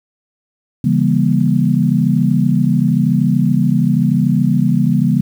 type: chord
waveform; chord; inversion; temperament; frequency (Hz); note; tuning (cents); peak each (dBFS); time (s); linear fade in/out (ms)
sine; C# diminished seventh; none; just; 138.59 / 166.31 / 199.57 / 239.5; C#3 / E3 / G3 / Bb3; 0 / +16 / +31 / +47; -16; 0.84-5.21; 5
effects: 7-bit